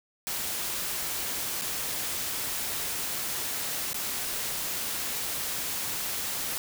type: noise with dropouts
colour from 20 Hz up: white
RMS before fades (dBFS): -32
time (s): 0.27-6.58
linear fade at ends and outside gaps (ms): 0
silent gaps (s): 1.613-1.619 / 3.931-3.944
effects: none